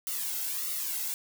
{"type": "noise with flanger", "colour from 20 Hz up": "blue", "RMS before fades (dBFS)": -33, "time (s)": [0.07, 1.14], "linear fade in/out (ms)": 0, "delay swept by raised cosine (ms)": [1.2, 1.72], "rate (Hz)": 1.6, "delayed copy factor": -0.8, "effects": []}